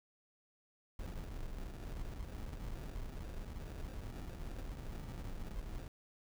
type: noise with sample-and-hold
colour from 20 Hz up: brown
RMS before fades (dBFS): -44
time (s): 0.99-5.88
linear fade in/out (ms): 2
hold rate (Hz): 1050
effects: none

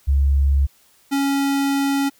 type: tone pair in turn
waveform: sine / square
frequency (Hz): 69.4 / 277.6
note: C#2 / C#4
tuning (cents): +3 / +3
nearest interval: 2 octaves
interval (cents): 2400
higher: second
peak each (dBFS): -13 / -18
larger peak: first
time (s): 0.07-0.67 / 1.11-2.1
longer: second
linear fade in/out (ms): 20
effects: white hiss -56 dBFS RMS until 2.19 s

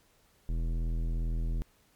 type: tone with tanh clipping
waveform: sine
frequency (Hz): 41.2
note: E1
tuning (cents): 0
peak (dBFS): -30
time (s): 0.49-1.62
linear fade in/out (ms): 0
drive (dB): 15
effects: pink hiss -66 dBFS RMS until 1.95 s + MP3 96 kbps

